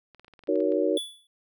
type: clicks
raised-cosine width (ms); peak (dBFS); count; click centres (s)
0.3; -35; 11; 0.147 / 0.196 / 0.246 / 0.281 / 0.337 / 0.392 / 0.437 / 0.473 / 0.557 / 0.604 / 0.721
type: chord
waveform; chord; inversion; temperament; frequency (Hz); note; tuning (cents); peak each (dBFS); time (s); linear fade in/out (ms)
sine; D# minor seventh; none; just; 311.1 / 373.4 / 466.7 / 560; D#4 / F#4 / A#4 / C#5; 0 / +16 / +2 / +18; -27; 0.48-0.98; 10
type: tone with exponential decay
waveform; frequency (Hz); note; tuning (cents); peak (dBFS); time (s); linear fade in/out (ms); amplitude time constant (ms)
square; 3440; A7; -40; -27; 0.97-1.27; 2; 65
effects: none